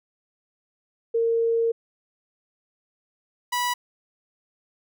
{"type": "tone pair in turn", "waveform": ["sine", "sawtooth"], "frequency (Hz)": [459.6, 979.5], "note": ["A#4", "B5"], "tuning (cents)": [-25, -15], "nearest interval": "octave + minor second", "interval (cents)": 1310, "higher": "second", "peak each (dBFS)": -19, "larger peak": "neither", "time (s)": [[1.14, 1.72], [3.52, 3.74]], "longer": "first", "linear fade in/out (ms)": 10, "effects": []}